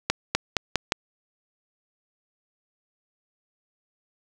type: accelerating click train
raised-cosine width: 0.2 ms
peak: -3 dBFS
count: 5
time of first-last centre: 0.1-0.921 s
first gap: 250 ms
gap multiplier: 0.87
effects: none